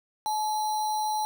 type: tone with sample-and-hold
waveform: sine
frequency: 856 Hz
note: A5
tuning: 48 cents flat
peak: -25 dBFS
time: 0.26-1.25 s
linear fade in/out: 0 ms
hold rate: 4900 Hz
effects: none